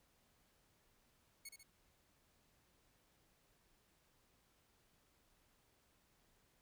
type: tone with echo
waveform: 10% pulse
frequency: 2200 Hz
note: C#7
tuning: 14 cents flat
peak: -40 dBFS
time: 1.45-1.49 s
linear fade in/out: 5 ms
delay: 71 ms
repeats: 2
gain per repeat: -5 dB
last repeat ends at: 1.632 s
effects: pink hiss -75 dBFS RMS until 6.61 s